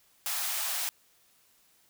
white high-pass noise, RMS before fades -32 dBFS, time 0.26-0.89 s, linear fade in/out 0 ms, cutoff 640 Hz, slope 48 dB/octave, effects white hiss -65 dBFS RMS until 1.89 s

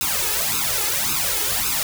white noise with flanger, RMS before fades -22 dBFS, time 0.01-1.83 s, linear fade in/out 0 ms, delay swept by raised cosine 0.77 to 2.37 ms, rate 1.8 Hz, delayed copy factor +0.95, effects none

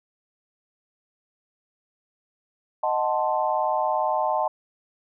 sine chord, D# diminished seventh, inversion none, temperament equal, 622.3 / 740 / 880 / 1046.5 Hz, D#5 / F#5 / A5 / C6, 0 / 0 / 0 / 0 cents, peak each -26 / -27 / -25 / -29 dBFS, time 2.83-4.48 s, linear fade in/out 5 ms, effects none

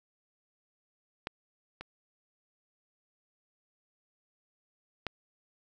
clicks, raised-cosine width 0.3 ms, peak -18 / -25 / -17 dBFS, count 3, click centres 1.271 / 1.81 / 5.067 s, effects none

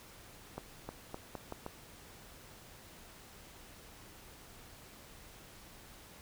accelerating click train, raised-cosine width 1 ms, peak -26 dBFS, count 6, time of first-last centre 0.58-1.664 s, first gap 310 ms, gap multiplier 0.82, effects pink hiss -55 dBFS RMS until 6.21 s

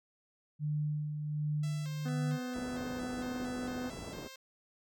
sine tone with tremolo, 150 Hz, D3, 37 cents sharp, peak -30 dBFS, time 0.59-2.39 s, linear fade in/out 50 ms, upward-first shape sine, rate 1.3 Hz, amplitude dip 45%
5% pulse tone with vibrato, 593 Hz, D5, 17 cents sharp, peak -37 dBFS, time 1.63-4.36 s, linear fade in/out 5 ms, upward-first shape square, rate 2.2 Hz, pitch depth 200 cents each way
harmonic tone, 250 Hz, B3, 21 cents sharp, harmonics 1 / 2 / 3 / 5 / 6 / 7, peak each -37 / -45 / -49 / -52 / -50 / -56 dBFS, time 2.05-3.9 s, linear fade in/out 10 ms
white low-pass noise, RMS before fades -45 dBFS, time 2.55-4.28 s, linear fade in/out 10 ms, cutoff 500 Hz, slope 12 dB/octave
effects none

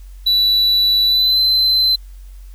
triangle tone with pitch glide, 3951 to 4064 Hz, B7 to B7, 0 to +49 cents, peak -10 dBFS, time 0.26-1.96 s, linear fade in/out 10 ms, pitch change +49 cents, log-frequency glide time 1.06-1.39 s, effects added 46 Hz sine -33 dBFS peak until 2.54 s + white hiss -54 dBFS RMS until 2.54 s

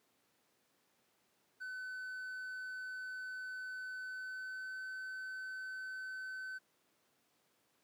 triangle tone with pitch glide, 1512 to 1523.4 Hz, F#6 to G6, +37 to -50 cents, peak -40 dBFS, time 1.6-6.59 s, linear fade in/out 20 ms, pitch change +13 cents, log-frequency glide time 3.99-4.8 s, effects pink hiss -75 dBFS RMS until 7.83 s + high-pass 200 Hz 12 dB/octave

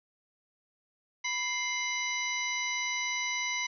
harmonic tone with a mistuned harmonic, 990 Hz, B5, 4 cents sharp, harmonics 1 / 2 / 3 / 4 / 5 / 6, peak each -39 / -32 / -41 / -40 / -46 / -37 dBFS, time 1.24-3.67 s, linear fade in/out 10 ms, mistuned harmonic 2, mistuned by +99 cents, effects none

